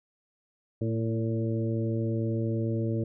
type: harmonic tone with a mistuned harmonic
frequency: 113.4 Hz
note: A#2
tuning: 47 cents flat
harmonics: 1 / 2 / 3 / 4 / 5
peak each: -28 / -33 / -33 / -37 / -39 dBFS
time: 0.81-3.04 s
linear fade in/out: 5 ms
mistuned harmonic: 3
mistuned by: -22 cents
effects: none